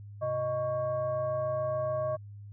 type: tone with frequency modulation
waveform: sine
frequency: 621 Hz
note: D#5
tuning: 3 cents flat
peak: -28 dBFS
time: 0.21-2.17 s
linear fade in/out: 20 ms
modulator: 492 Hz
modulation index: 0.63
effects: added 102 Hz sine -43 dBFS peak until 2.52 s